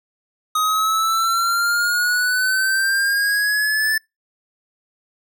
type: exponential sweep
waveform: square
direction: up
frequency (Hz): 1251 to 1760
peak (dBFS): -17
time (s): 0.55-3.98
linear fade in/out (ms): 5
effects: noise-tail reverb RT60 0.2 s tail -26 dB re dry